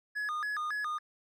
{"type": "tone with vibrato", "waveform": "triangle", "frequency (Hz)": 1438, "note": "F#6", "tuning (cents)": -50, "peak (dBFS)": -30, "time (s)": [0.15, 0.99], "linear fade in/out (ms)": 20, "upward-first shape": "square", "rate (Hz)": 3.6, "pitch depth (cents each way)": 280, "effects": []}